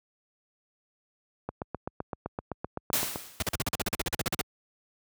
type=click train; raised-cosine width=1 ms; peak=-18 dBFS; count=14; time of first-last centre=1.49-3.159 s; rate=7.79 Hz
type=noise with exponential decay; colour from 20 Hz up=white; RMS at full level=-25 dBFS; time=2.93-3.53 s; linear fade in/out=0 ms; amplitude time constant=130 ms
type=noise bursts; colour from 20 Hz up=pink; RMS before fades=-28 dBFS; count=16; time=3.4-4.413 s; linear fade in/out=2 ms; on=23 ms; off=43 ms
effects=high-pass 60 Hz 12 dB/octave